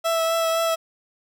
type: tone with vibrato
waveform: 30% pulse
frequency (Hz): 658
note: E5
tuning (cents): -3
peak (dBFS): -17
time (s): 0.04-0.76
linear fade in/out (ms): 20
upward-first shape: triangle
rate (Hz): 3.9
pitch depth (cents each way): 18
effects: none